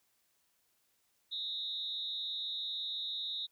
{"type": "tone with amplitude modulation", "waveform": "sine", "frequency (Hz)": 3764, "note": "A#7", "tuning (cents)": 16, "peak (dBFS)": -32, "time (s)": [1.31, 3.47], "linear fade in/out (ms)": 20, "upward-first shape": "sine", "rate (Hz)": 262, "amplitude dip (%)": 85, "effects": ["white hiss -75 dBFS RMS until 3.51 s"]}